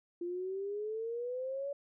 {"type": "exponential sweep", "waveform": "sine", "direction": "up", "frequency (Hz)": [343.8, 571], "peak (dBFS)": -35, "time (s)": [0.21, 1.73], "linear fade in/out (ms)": 5, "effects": []}